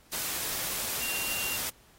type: tone in noise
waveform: sine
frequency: 2770 Hz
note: F7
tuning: 15 cents flat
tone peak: -34 dBFS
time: 1.01-1.57 s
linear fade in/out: 10 ms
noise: white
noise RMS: -33 dBFS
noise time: 0.12-1.7 s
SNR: -4 dB
effects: pink hiss -60 dBFS RMS until 1.98 s + AAC 48 kbps